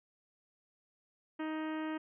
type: harmonic tone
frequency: 312.8 Hz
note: D#4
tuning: 9 cents sharp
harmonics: 1 / 2 / 3 / 4 / 5 / 6 / 7 / 8 / 9 / 10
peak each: -36 / -46 / -46 / -49 / -50 / -50 / -57 / -57 / -58 / -60 dBFS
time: 1.39-1.98 s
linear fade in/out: 10 ms
effects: none